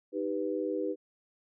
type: chord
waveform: sine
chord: Eb augmented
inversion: none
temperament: equal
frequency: 311.1 / 392 / 493.9 Hz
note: Eb4 / G4 / B4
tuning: 0 / 0 / 0 cents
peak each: -34 dBFS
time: 0.12-0.96 s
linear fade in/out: 50 ms
effects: none